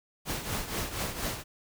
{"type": "noise with tremolo", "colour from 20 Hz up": "pink", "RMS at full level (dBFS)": -31, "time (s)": [0.25, 1.44], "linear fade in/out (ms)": 50, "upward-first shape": "triangle", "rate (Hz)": 4.2, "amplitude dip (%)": 70, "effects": []}